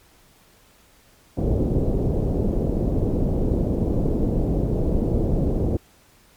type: low-pass noise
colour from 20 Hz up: pink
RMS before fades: -21 dBFS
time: 1.37-5.77 s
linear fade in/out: 5 ms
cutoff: 510 Hz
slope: 24 dB/octave
effects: pink hiss -55 dBFS RMS until 6.36 s + MP3 96 kbps